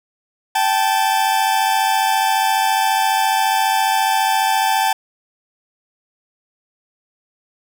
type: tone pair together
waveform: 40% pulse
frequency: 778.4 / 873 Hz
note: G5 / A5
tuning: -12 / -14 cents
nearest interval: major second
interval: 198 cents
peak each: -17 / -16 dBFS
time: 0.55-4.93 s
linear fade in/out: 5 ms
effects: none